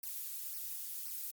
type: noise with flanger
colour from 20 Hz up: violet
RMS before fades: -42 dBFS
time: 0.03-1.31 s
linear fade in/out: 5 ms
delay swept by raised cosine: 0.27 to 4.17 ms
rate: 1.9 Hz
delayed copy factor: -1
effects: Opus 48 kbps

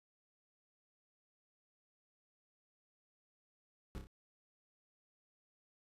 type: noise with echo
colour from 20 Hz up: brown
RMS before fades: -43 dBFS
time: 3.95-3.98 s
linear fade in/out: 0 ms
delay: 30 ms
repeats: 3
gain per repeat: -5 dB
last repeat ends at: 4.07 s
effects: resampled to 32000 Hz

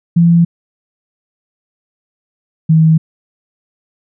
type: tone pair in turn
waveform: sine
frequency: 169.6 / 159.76 Hz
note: E3 / D#3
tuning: +50 / +46 cents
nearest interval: minor second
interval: 104 cents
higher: first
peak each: -5 dBFS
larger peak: neither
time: 0.16-0.45 / 2.69-2.98 s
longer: neither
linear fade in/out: 10 ms
effects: none

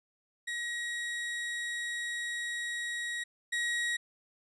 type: tone pair in turn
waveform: 35% pulse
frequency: 1900 / 1900 Hz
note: A#6 / A#6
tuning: +33 / +33 cents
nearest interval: unison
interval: 0 cents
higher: neither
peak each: -32 / -28 dBFS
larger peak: second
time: 0.47-3.24 / 3.52-3.97 s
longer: first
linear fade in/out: 10 ms
effects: resampled to 24000 Hz

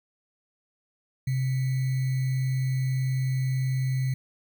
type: tone with sample-and-hold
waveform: sine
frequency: 130.81 Hz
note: C3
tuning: in tune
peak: -23 dBFS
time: 1.27-4.14 s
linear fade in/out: 5 ms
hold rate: 2100 Hz
effects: none

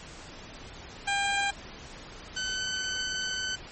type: tone pair in turn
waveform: 15% pulse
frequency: 800 / 1517.2 Hz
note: G5 / F#6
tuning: +35 / +43 cents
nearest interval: major seventh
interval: 1108 cents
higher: second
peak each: -19 / -23 dBFS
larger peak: first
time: 1.07-1.51 / 2.36-3.56 s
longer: second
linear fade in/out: 10 ms
effects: pink hiss -45 dBFS RMS until 3.71 s + MP3 32 kbps

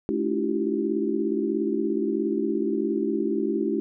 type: tone cluster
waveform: sine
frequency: 215.2 / 285.9 / 330.5 / 347.5 / 387.3 Hz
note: A3 / D4 / E4 / F4 / G4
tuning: -38 / -46 / +5 / -9 / -21 cents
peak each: -29 / -29 / -28 / -32 / -28 dBFS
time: 0.09-3.8 s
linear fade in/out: 0 ms
effects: none

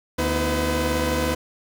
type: tone cluster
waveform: sawtooth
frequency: 74.1 / 244.3 / 321.5 / 507 Hz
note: D2 / B3 / E4 / B4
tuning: +16 / -19 / -43 / +45 cents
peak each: -22 / -24 / -24 / -21 dBFS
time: 0.18-1.35 s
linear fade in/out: 10 ms
effects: none

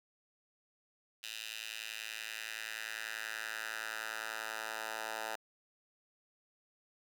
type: tone with high-pass filter sweep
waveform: 10% pulse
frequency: 110.4 Hz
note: A2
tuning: 6 cents sharp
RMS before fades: -42 dBFS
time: 1.23-5.36 s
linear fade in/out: 10 ms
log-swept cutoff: 3000 to 910 Hz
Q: 2
effects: none

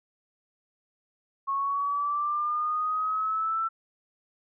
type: linear sweep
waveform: sine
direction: up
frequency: 1093 to 1337 Hz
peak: -25 dBFS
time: 1.47-3.69 s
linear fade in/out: 20 ms
effects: none

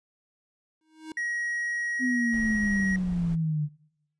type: tone with exponential growth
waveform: square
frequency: 315.3 Hz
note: D#4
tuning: 23 cents sharp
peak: -34 dBFS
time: 0.81-1.12 s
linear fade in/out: 2 ms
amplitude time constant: 67 ms
type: tone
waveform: triangle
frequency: 1899 Hz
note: A#6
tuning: 32 cents sharp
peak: -26 dBFS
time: 1.17-2.96 s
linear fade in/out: 2 ms
type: exponential sweep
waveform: sine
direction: down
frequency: 258.5 to 146.83 Hz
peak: -24 dBFS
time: 1.99-3.69 s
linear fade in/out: 50 ms
type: noise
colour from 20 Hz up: brown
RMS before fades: -39 dBFS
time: 2.32-3.36 s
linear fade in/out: 20 ms
effects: noise-tail reverb RT60 0.8 s tail -23 dB re dry + resampled to 22050 Hz

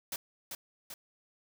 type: noise with echo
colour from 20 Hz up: white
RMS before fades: -37 dBFS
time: 0.12-0.16 s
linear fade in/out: 2 ms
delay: 390 ms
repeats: 2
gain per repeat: -4 dB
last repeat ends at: 0.94 s
effects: none

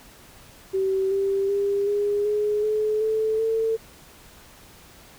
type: tone with pitch steps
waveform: sine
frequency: 383.8 / 392.3 / 401 / 409.9 / 419 / 428.3 / 437.8 / 447.5 Hz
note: G4 / G4 / G4 / G#4 / G#4 / A4 / A4 / A4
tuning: -37 / +1 / +39 / -23 / +15 / -47 / -9 / +29 cents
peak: -20 dBFS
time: 0.73-3.77 s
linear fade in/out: 20 ms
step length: 380 ms
effects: pink hiss -49 dBFS RMS until 5.18 s

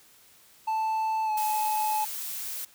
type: tone with pitch glide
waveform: triangle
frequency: 880 to 856.9 Hz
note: A5 to A5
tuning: 0 to -46 cents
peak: -23 dBFS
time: 0.67-2.05 s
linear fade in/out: 10 ms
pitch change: -46 cents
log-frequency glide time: 1.25-1.32 s
type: noise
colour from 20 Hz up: blue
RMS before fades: -35 dBFS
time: 1.37-2.65 s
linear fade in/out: 5 ms
effects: white hiss -57 dBFS RMS until 2.74 s

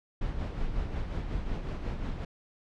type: noise with tremolo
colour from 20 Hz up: brown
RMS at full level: -31 dBFS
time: 0.21-2.25 s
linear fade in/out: 5 ms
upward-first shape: sine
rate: 5.5 Hz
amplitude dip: 45%
effects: low-pass 4000 Hz 12 dB/octave

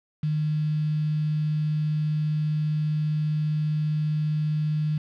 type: tone with quantisation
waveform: sine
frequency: 152.5 Hz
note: D#3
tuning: 34 cents flat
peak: -22 dBFS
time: 0.23-4.98 s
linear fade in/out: 5 ms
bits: 7
effects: low-pass 3000 Hz 12 dB/octave

